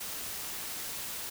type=noise with amplitude modulation; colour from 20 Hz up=white; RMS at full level=-37 dBFS; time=0-1.3 s; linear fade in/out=10 ms; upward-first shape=sine; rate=274 Hz; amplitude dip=35%; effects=none